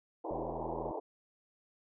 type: band-pass noise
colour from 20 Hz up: pink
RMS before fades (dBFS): -39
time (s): 0.24-1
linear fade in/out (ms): 10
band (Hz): 310 to 1000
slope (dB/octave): 96
type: click train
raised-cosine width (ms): 2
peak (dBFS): -32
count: 50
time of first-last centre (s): 0.31-0.91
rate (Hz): 81.7
effects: none